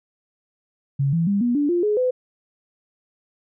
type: tone with pitch steps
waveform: sine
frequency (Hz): 138.59 / 166.73 / 200.6 / 241.3 / 290.3 / 349.2 / 420.1 / 505.4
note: C#3 / E3 / G3 / B3 / D4 / F4 / G#4 / B4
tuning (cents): 0 / +20 / +40 / -40 / -20 / 0 / +20 / +40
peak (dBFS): -17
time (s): 0.99-2.11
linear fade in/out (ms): 10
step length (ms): 140
effects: none